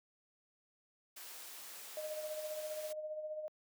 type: noise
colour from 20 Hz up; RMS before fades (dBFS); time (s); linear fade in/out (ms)
white; -50; 1.16-2.93; 10
type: tone with tremolo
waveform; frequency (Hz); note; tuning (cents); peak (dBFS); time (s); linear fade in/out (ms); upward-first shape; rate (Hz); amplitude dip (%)
sine; 615; D#5; -20; -37; 1.97-3.48; 0; sine; 15; 50
effects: high-pass 400 Hz 12 dB/octave